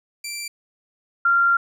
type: tone pair in turn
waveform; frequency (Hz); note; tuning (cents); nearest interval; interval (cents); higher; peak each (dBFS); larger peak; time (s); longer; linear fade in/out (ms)
15% pulse / sine; 2349 / 1384.9; D7 / F6; 0 / -15; major sixth; 915; first; -22 / -14; second; 0.24-0.48 / 1.25-1.57; second; 5
effects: none